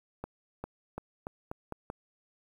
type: accelerating click train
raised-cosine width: 1 ms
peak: -23 dBFS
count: 7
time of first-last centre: 0.24-1.901 s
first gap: 400 ms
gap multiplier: 0.85
effects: 9-bit